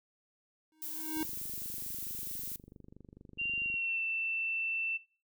square tone with exponential growth, 313.8 Hz, D#4, 15 cents sharp, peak -31 dBFS, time 0.72-1.23 s, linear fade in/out 1 ms, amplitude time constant 110 ms
violet noise, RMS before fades -40 dBFS, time 0.82-2.56 s, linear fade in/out 0 ms
click train, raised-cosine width 3 ms, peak -39 dBFS, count 64, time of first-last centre 1.17-3.741 s, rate 24.5 Hz
sine tone with pitch glide, 2772 to 2674 Hz, F7 to E7, -14 to +24 cents, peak -31 dBFS, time 3.38-4.98 s, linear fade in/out 20 ms, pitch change -62 cents, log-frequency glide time 3.61-4.03 s
effects noise-tail reverb RT60 0.4 s tail -23 dB re dry

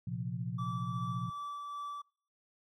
sine chord, Bb suspended second, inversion none, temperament just, 116.54 / 131.11 / 174.81 Hz, Bb2 / C3 / F3, 0 / +4 / +2 cents, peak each -39 dBFS, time 0.07-1.3 s, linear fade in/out 5 ms
triangle tone with tremolo, 1158 Hz, D6, 25 cents flat, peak -36 dBFS, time 0.58-2.02 s, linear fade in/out 10 ms, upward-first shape sine, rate 2.6 Hz, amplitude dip 25%
effects noise-tail reverb RT60 0.5 s tail -26 dB re dry

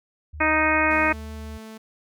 sine tone with pitch glide, 75.6 to 75.16 Hz, D#2 to D2, -49 to +41 cents, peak -34 dBFS, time 0.33-1.58 s, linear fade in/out 10 ms, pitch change -10 cents, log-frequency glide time 0.74-0.94 s
harmonic tone, 311.1 Hz, D#4, in tune, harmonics 1 / 2 / 3 / 4 / 5 / 6 / 7 / 8, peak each -26 / -26 / -26 / -26 / -26 / -26 / -26 / -26 dBFS, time 0.4-1.13 s, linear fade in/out 10 ms
sawtooth tone, 220.1 Hz, A3, 1 cent sharp, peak -34 dBFS, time 0.9-1.78 s, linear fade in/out 10 ms
effects none

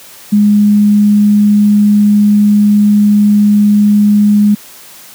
sine tone, 207.2 Hz, G#3, 4 cents flat, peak -4 dBFS, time 0.32-4.55 s, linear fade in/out 10 ms, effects white hiss -35 dBFS RMS until 5.14 s + high-pass 100 Hz 12 dB/octave

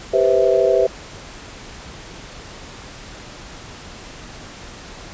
sine chord, C major seventh, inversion second, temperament just, 392.4 / 490.5 / 523.3 / 654.1 Hz, G4 / B4 / C5 / E5, +2 / -12 / 0 / -14 cents, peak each -18 dBFS, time 0.13-0.87 s, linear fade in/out 10 ms, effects pink hiss -37 dBFS RMS until 5.13 s + resampled to 16000 Hz

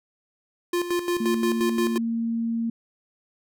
square tone with tremolo, 350 Hz, F4, 4 cents sharp, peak -22 dBFS, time 0.73-1.98 s, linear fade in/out 5 ms, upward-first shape square, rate 5.7 Hz, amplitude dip 65%
sine tone with pitch glide, 227.2 to 229.8 Hz, A#3 to A#3, -44 to -25 cents, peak -23 dBFS, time 1.2-2.7 s, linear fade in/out 5 ms, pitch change +19 cents, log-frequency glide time 1.3-1.71 s
effects none

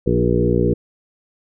harmonic tone with a mistuned harmonic, 59.8 Hz, A#1, 45 cents sharp, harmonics 1 / 2 / 3 / 4 / 5 / 6 / 7 / 8, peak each -23 / -21 / -21 / -24 / -24 / -22 / -22 / -22 dBFS, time 0.06-0.74 s, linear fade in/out 10 ms, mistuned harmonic 6, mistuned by +19 cents, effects none

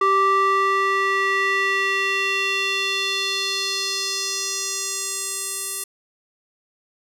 square tone with band-pass filter sweep, 390 Hz, G4, 9 cents flat, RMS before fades -22 dBFS, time 0.01-5.84 s, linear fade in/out 5 ms, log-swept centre 1100 to 9900 Hz, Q 2.3, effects none

